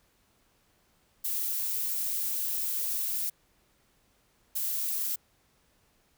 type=noise bursts at uneven times; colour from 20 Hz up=violet; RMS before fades=-31 dBFS; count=2; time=1.24-3.3 / 4.55-5.16 s; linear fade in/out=10 ms; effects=pink hiss -68 dBFS RMS until 6.17 s